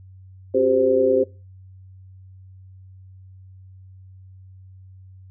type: tone cluster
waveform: sine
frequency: 266.9 / 365.7 / 395.5 / 519 Hz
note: C4 / F#4 / G4 / C5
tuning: +35 / -20 / +15 / -14 cents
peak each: -25 / -26 / -19 / -18 dBFS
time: 0.54-1.24 s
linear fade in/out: 10 ms
effects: noise-tail reverb RT60 0.3 s tail -21 dB re dry + added 94 Hz sine -42 dBFS peak until 5.3 s